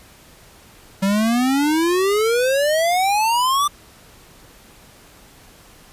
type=exponential sweep; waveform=square; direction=up; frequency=190.7 to 1191 Hz; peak=-16 dBFS; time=1.02-3.68 s; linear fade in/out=10 ms; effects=pink hiss -47 dBFS RMS until 5.92 s + resampled to 32000 Hz

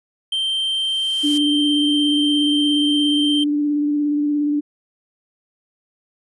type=tone; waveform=triangle; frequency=3136 Hz; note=G7; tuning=in tune; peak=-17 dBFS; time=0.32-3.44 s; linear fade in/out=5 ms
type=noise with exponential growth; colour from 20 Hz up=blue; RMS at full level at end=-28 dBFS; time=0.41-1.38 s; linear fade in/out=5 ms; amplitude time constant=210 ms
type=tone with vibrato; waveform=sine; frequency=293.7 Hz; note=D4; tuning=in tune; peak=-16 dBFS; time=1.23-4.61 s; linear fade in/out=20 ms; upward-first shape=square; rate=17 Hz; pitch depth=15 cents each way
effects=resampled to 24000 Hz

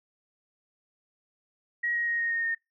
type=tone with pitch steps; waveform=sine; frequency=1900 / 1886.9 / 1873.8 / 1860.9 / 1848 / 1835.3 Hz; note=A#6 / A#6 / A#6 / A#6 / A#6 / A#6; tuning=+33 / +21 / +8 / -3 / -16 / -27 cents; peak=-26 dBFS; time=1.83-2.55 s; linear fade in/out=10 ms; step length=120 ms; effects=noise-tail reverb RT60 0.2 s tail -23 dB re dry

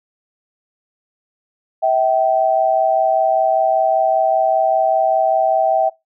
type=tone pair together; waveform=sine; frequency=646.9 / 772 Hz; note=E5 / G5; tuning=-33 / -27 cents; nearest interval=minor third; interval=306 cents; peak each=-15 dBFS; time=1.82-5.9 s; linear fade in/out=20 ms; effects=noise-tail reverb RT60 0.2 s tail -21 dB re dry

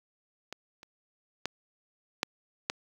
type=clicks; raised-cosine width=0.2 ms; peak=-21 / -30 / -13 / -8 / -11 dBFS; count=5; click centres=0.526 / 0.831 / 1.456 / 2.231 / 2.699 s; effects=high-pass 150 Hz 12 dB/octave + 8-bit

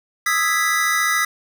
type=chord; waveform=square; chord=E major seventh; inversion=third; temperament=equal; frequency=1244.5 / 1318.5 / 1661.2 / 1975.5 Hz; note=D#6 / E6 / G#6 / B6; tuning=0 / 0 / 0 / 0 cents; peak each=-24 / -26 / -26 / -20 dBFS; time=0.26-1.25 s; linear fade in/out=5 ms; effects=7-bit

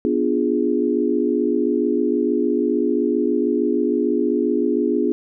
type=chord; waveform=sine; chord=B diminished seventh; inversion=none; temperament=equal; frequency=246.9 / 293.7 / 349.2 / 415.3 Hz; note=B3 / D4 / F4 / Ab4; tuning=0 / 0 / 0 / 0 cents; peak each=-22 dBFS; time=0.05-5.12 s; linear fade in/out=0 ms; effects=none

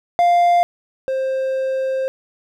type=tone pair in turn; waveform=triangle; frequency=698.5 / 528.2 Hz; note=F5 / C5; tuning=0 / +16 cents; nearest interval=perfect fourth; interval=484 cents; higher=first; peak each=-9 / -16 dBFS; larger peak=first; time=0.19-0.63 / 1.08-2.08 s; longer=second; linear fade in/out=0 ms; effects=none

